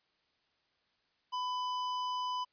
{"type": "tone", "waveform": "square", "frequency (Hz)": 1000, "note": "B5", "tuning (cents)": 21, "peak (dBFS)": -34, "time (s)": [1.32, 2.45], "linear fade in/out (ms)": 20, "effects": ["white hiss -75 dBFS RMS until 2.52 s", "resampled to 11025 Hz"]}